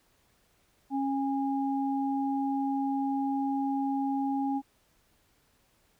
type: tone pair together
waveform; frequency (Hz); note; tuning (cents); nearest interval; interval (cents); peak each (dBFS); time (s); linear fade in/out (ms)
sine; 273.2 / 818.7; C#4 / G#5; -25 / -25; octave + perfect fifth; 1900; -28 / -32; 0.9-4.62; 50
effects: pink hiss -68 dBFS RMS until 5.99 s